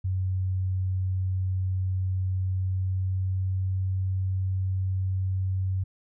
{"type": "tone with pitch glide", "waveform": "sine", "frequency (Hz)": [93.5, 94.37], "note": ["F#2", "F#2"], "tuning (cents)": [19, 35], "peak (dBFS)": -24, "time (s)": [0.04, 5.84], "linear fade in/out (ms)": 10, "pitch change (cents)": 16, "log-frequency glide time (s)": [2.36, 3.86], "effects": []}